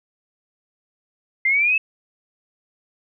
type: exponential sweep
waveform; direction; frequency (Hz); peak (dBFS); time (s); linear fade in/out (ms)
sine; up; 2069 to 2637; -15; 1.45-1.78; 5
effects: none